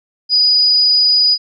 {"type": "tone", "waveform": "sine", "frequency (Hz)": 4937, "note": "D#8", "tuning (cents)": -14, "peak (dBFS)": -8, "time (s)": [0.29, 1.38], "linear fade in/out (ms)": 50, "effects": ["MP3 96 kbps"]}